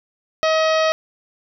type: harmonic tone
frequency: 635 Hz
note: D#5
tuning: 35 cents sharp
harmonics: 1 / 2 / 3 / 4 / 5 / 6 / 7 / 8 / 9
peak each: -16 / -22 / -26 / -28 / -30 / -32 / -33 / -34 / -35 dBFS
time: 0.43-0.92 s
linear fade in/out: 0 ms
effects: none